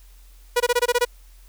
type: tone bursts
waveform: sawtooth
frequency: 485.5 Hz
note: B4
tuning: 30 cents flat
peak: -12 dBFS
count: 8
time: 0.56-1.051 s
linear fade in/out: 10 ms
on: 43 ms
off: 21 ms
effects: added 43 Hz sine -45 dBFS peak until 1.48 s + white hiss -57 dBFS RMS until 1.48 s